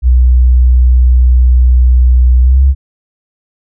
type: tone with pitch glide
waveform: sine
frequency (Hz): 62.1 to 67.33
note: B1 to C#2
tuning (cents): +10 to -50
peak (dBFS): -3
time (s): 0.02-2.75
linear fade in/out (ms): 50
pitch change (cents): +140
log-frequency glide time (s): 2.41-2.64
effects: none